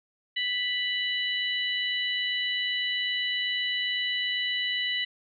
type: harmonic tone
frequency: 987.8 Hz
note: B5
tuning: in tune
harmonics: 2 / 3 / 4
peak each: -30 / -29 / -34 dBFS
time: 0.36-5.05 s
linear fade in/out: 10 ms
effects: none